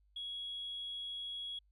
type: tone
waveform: sine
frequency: 3331 Hz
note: G#7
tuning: 4 cents sharp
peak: -39 dBFS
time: 0.16-1.59 s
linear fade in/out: 5 ms
effects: tanh soft clip ceiling -35 dBFS + added 50 Hz sine -67 dBFS peak until 1.71 s